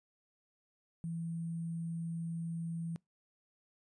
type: tone with sample-and-hold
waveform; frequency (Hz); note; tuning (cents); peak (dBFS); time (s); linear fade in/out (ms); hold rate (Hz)
sine; 166.3; E3; +16; -36; 1.04-2.96; 0; 8820
effects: noise-tail reverb RT60 0.2 s tail -25 dB re dry + resampled to 22050 Hz